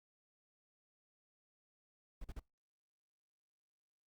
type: noise bursts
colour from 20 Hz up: brown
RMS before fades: -45 dBFS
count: 3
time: 2.21-2.397 s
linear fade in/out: 5 ms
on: 35 ms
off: 41 ms
effects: noise-tail reverb RT60 0.2 s tail -24 dB re dry + Opus 48 kbps